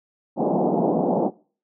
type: band-pass noise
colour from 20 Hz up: pink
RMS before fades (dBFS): -21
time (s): 0.36-1.31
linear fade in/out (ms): 50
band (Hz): 170 to 840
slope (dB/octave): 48
effects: noise-tail reverb RT60 0.4 s tail -22 dB re dry